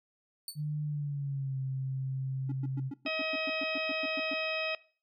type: tone with exponential decay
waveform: 20% pulse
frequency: 4479 Hz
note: C#8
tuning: 17 cents sharp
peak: -28 dBFS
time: 0.48-0.61 s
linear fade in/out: 2 ms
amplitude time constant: 27 ms
type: tone with pitch glide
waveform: sine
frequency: 150 to 132.87 Hz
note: D3 to C3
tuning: +37 to +27 cents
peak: -31 dBFS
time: 0.55-2.92 s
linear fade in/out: 50 ms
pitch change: -210 cents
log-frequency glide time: 0.84-1.58 s
type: tone bursts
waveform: triangle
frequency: 280.1 Hz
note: C#4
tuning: 18 cents sharp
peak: -33 dBFS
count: 14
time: 2.49-4.34 s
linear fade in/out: 5 ms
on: 30 ms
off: 110 ms
type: harmonic tone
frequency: 635 Hz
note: D#5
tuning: 35 cents sharp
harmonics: 1 / 2 / 3 / 4 / 5 / 6 / 8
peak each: -36 / -42 / -44 / -34 / -42 / -45 / -43 dBFS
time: 3.06-4.75 s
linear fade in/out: 2 ms
effects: noise-tail reverb RT60 0.4 s tail -20 dB re dry